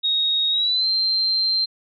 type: tone with pitch glide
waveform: sine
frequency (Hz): 3756 to 4144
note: A#7 to C8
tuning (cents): +12 to -17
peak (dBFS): -17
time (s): 0.03-1.66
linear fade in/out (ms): 20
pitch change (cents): +171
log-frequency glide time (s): 0.5-0.88
effects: MP3 64 kbps